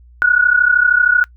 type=tone pair together; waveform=sine; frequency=1447 / 1480 Hz; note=F#6 / F#6; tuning=-39 / 0 cents; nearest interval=unison; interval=39 cents; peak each=-12 dBFS; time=0.22-1.24 s; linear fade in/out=0 ms; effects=noise-tail reverb RT60 0.1 s tail -24 dB re dry + added 60 Hz sine -41 dBFS peak until 1.36 s